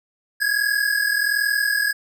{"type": "tone pair together", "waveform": "square", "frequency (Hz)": [1642, 1683.3], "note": ["G#6", "G#6"], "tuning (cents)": [-20, 23], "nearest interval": "unison", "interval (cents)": 43, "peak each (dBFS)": [-22, -22], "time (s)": [0.4, 1.93], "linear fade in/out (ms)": 20, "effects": []}